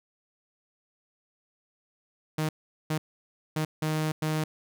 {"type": "tone bursts at uneven times", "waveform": "sawtooth", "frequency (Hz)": 155.56, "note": "D#3", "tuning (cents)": 0, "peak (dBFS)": -22, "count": 5, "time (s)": [[2.38, 2.49], [2.9, 2.98], [3.56, 3.65], [3.82, 4.12], [4.22, 4.44]], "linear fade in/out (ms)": 5, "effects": []}